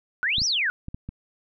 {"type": "exponential two-way sweep", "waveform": "sine", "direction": "up then down", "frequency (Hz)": [1415, 5970, 1415], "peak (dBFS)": -21, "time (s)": [0.23, 0.7], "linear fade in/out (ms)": 0, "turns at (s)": 0.45}
{"type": "clicks", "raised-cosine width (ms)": 5, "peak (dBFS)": -21, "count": 5, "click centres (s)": [0.383, 0.418, 0.884, 0.945, 1.09]}
{"effects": []}